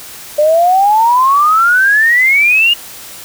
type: exponential sweep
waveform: sine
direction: up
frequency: 587.3 to 2881 Hz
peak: -6 dBFS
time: 0.38-2.74 s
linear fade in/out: 10 ms
effects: white hiss -31 dBFS RMS until 3.24 s